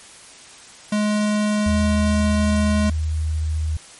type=tone; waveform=square; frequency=210.1 Hz; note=G#3; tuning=20 cents sharp; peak=-18 dBFS; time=0.92-2.9 s; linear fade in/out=5 ms
type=tone with pitch glide; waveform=sine; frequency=80 to 78.31 Hz; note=D#2 to D#2; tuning=+49 to +12 cents; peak=-19 dBFS; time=1.66-3.77 s; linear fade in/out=5 ms; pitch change=-37 cents; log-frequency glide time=1.85-1.93 s
effects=white hiss -43 dBFS RMS until 3.99 s + MP3 48 kbps